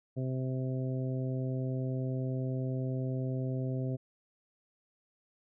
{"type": "harmonic tone", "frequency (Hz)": 130, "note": "C3", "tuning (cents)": -11, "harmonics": [1, 2, 3, 4, 5], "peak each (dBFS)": [-32, -38, -42, -44, -46], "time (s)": [0.16, 3.97], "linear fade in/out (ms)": 20, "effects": []}